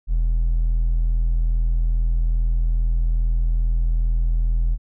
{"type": "tone with hard clipping", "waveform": "triangle", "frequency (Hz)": 41.2, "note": "E1", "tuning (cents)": 0, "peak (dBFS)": -15, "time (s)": [0.07, 4.78], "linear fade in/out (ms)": 50, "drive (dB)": 1, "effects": []}